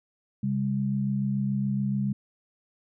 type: tone pair together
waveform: sine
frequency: 134.4 / 201.4 Hz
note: C3 / G3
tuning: +47 / +47 cents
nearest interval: perfect fifth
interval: 700 cents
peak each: -28 / -26 dBFS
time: 0.43-2.13 s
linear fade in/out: 5 ms
effects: none